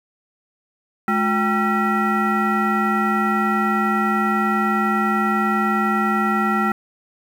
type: tone with frequency modulation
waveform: sine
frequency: 784 Hz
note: G5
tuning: in tune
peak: -16 dBFS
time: 1.08-6.72 s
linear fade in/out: 2 ms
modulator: 571 Hz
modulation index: 1.7
effects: 7-bit